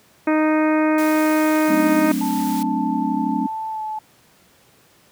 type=harmonic tone; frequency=310 Hz; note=D#4; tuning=6 cents flat; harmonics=1 / 2 / 3 / 4 / 5 / 6 / 7 / 8; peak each=-16 / -22 / -26 / -28 / -30 / -32 / -33 / -34 dBFS; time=0.27-2.12 s; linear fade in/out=5 ms
type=noise; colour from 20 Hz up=white; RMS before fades=-34 dBFS; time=0.98-2.63 s; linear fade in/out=2 ms
type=chord; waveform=sine; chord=D dominant seventh; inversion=first; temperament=equal with one note detuned; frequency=187.25 / 220 / 261.6 / 293.7 Hz; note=F#3 / A3 / C4 / D4; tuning=+21 / 0 / 0 / 0 cents; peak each=-27 / -25 / -24 / -24 dBFS; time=1.68-3.47 s; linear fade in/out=10 ms
type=tone with pitch glide; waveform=sine; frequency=880 to 864.9 Hz; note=A5 to A5; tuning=0 to -30 cents; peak=-24 dBFS; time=2.21-3.99 s; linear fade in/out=5 ms; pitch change=-30 cents; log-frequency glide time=3.7-3.82 s
effects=pink hiss -54 dBFS RMS until 5.11 s + high-pass 100 Hz 12 dB/octave